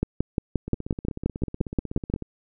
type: two click trains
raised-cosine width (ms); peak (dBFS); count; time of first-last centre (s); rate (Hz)
3; -9 / -19; 13 / 26; 0.03-2.139 / 0.68-2.223; 5.69 / 16.2
effects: none